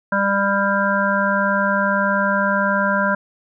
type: harmonic tone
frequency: 198.8 Hz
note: G3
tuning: 25 cents sharp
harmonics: 1 / 3 / 5 / 7 / 8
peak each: -22 / -22 / -22 / -22 / -22 dBFS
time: 0.12-3.15 s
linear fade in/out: 5 ms
effects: none